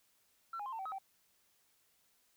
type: tone with pitch steps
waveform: sine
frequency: 1351 / 823 / 1052 / 900 / 769 / 1276 / 775 Hz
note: E6 / G#5 / C6 / A5 / G5 / D#6 / G5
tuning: +42 / -16 / +9 / +39 / -33 / +43 / -20 cents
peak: -38 dBFS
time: 0.53-0.985 s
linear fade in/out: 5 ms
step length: 65 ms
effects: tanh soft clip ceiling -36 dBFS + white hiss -73 dBFS RMS until 2.36 s